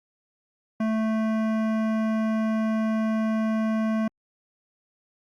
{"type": "tone with hard clipping", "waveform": "sine", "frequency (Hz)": 220, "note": "A3", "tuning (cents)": 0, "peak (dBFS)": -24, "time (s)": [0.8, 4.08], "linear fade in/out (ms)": 5, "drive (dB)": 15, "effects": ["Opus 48 kbps"]}